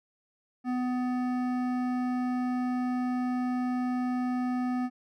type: tone with hard clipping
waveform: sine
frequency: 250 Hz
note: B3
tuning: 21 cents sharp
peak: -29 dBFS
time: 0.64-4.9 s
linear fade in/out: 50 ms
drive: 13 dB
effects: none